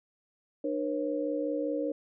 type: tone cluster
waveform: sine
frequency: 300.1 / 480 / 545 Hz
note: D4 / B4 / C#5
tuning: +38 / -49 / -29 cents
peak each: -32 / -34 / -33 dBFS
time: 0.64-1.92 s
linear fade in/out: 5 ms
effects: none